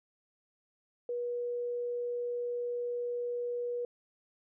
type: tone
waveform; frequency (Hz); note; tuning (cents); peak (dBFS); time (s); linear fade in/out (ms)
sine; 483.3; B4; -38; -32; 1.09-3.85; 2
effects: none

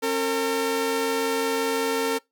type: tone pair together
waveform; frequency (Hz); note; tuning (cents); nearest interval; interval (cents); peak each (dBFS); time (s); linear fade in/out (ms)
sawtooth; 270 / 454.6; C#4 / A#4; -45 / -43; major sixth; 902; -25 / -19; 0.02-2.19; 20
effects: noise-tail reverb RT60 0.2 s tail -24 dB re dry

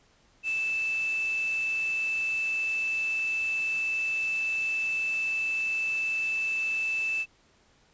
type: tone in noise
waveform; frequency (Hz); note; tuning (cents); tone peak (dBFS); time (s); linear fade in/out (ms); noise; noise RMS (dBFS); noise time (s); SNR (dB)
sine; 2637; E7; 0; -26; 0.43-7.26; 50; white; -44; 0.43-7.26; +15
effects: pink hiss -63 dBFS RMS until 7.93 s + resampled to 16000 Hz

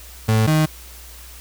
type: tone pair in turn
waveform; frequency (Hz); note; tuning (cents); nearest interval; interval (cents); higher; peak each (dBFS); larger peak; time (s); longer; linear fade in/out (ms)
35% pulse; 110 / 155.56; A2 / D#3; 0 / 0; tritone; 600; second; -12; neither; 0.28-0.47 / 0.47-0.66; neither; 10
effects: added 60 Hz sine -40 dBFS peak until 1.4 s + white hiss -42 dBFS RMS until 1.4 s

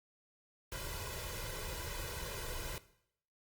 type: noise with comb filter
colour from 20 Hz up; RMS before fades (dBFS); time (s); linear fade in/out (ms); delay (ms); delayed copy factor
pink; -42; 0.72-2.78; 0; 2; +0.8
effects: noise-tail reverb RT60 0.7 s tail -17 dB re dry + Opus 48 kbps

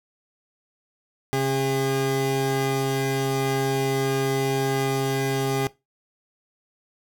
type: tone pair together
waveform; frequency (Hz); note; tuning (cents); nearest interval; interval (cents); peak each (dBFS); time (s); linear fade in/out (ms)
30% pulse; 135.12 / 404.9; C#3 / G#4; -44 / -44; octave + perfect fifth; 1900; -22; 1.33-5.67; 0
effects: noise-tail reverb RT60 0.2 s tail -18 dB re dry

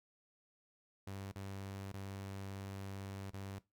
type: tone with dropouts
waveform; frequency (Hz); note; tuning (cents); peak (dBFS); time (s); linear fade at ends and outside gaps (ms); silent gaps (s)
sawtooth; 97.8; G2; -4; -40; 1.07-3.59; 5; 1.319-1.357 / 1.92-1.937 / 3.305-3.334
effects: noise-tail reverb RT60 0.2 s tail -18 dB re dry

